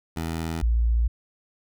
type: tone pair in turn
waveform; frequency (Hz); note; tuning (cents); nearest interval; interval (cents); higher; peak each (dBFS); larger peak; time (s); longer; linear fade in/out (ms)
15% pulse / sine; 81.8 / 57.56; E2 / A#1; -13 / -21; tritone; 608; first; -21 / -18; second; 0.16-0.62 / 0.62-1.08; neither; 10
effects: none